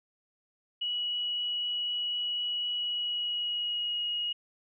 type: tone with pitch glide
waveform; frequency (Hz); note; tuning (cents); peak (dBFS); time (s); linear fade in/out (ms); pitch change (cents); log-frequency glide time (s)
sine; 2926 to 2887; F#7 to F#7; -20 to -43; -29; 0.81-4.33; 10; -23; 2.69-4.07
effects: none